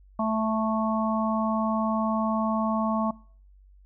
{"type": "harmonic tone", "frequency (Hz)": 220, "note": "A3", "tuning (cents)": 0, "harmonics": [1, 3, 4, 5], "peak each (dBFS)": [-26, -29, -32, -30], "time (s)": [0.19, 3.11], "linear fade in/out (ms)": 5, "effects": ["noise-tail reverb RT60 0.5 s tail -24 dB re dry", "added 48 Hz sine -51 dBFS peak until 3.85 s"]}